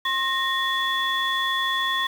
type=tone cluster; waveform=sine; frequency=1066 / 1854 / 3429 Hz; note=C6 / A#6 / A7; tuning=+32 / -10 / -45 cents; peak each=-25 dBFS; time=0.05-2.07 s; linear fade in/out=5 ms; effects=tanh soft clip ceiling -14 dBFS + 7-bit